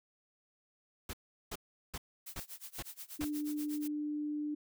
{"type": "noise bursts", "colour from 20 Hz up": "pink", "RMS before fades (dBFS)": -41, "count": 6, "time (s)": [1.09, 3.248], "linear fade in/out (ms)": 5, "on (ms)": 43, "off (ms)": 380}
{"type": "noise with tremolo", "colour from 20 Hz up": "blue", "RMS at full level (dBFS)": -45, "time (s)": [2.26, 3.88], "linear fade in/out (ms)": 10, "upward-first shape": "sine", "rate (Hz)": 8.3, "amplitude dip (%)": 95}
{"type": "tone", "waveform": "sine", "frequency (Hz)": 297.9, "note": "D4", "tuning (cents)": 25, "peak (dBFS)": -34, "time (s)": [3.19, 4.55], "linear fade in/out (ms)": 10}
{"effects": []}